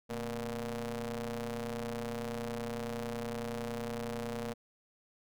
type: ring-modulated tone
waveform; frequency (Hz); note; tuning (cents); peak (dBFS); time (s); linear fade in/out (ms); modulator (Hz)
sawtooth; 121.8; B2; -24; -29; 0.09-4.54; 20; 350
effects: none